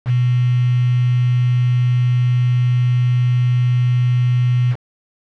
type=tone with quantisation; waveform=sine; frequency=123.47 Hz; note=B2; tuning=in tune; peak=-12 dBFS; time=0.05-4.76 s; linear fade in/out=50 ms; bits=5; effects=low-pass 3000 Hz 12 dB/octave